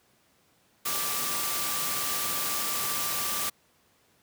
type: tone in noise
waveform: sine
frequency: 1174.7 Hz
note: D6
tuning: in tune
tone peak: -37 dBFS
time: 0.85-3.5 s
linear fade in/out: 10 ms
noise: white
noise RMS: -30 dBFS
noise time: 0.85-3.5 s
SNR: -10 dB
effects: pink hiss -65 dBFS RMS until 4.22 s + high-pass 100 Hz 12 dB/octave